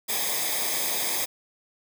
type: noise with comb filter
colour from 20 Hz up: white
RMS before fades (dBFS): -27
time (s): 0.08-1.26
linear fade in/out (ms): 20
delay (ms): 0.7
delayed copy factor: -0.75
effects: none